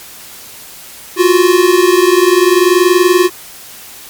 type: tone pair together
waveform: square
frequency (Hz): 349.3 / 369.8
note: F4 / F#4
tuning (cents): 0 / -1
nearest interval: minor second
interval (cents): 99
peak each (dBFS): -10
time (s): 1.16-3.3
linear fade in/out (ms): 50
effects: white hiss -33 dBFS RMS until 4.09 s + MP3 96 kbps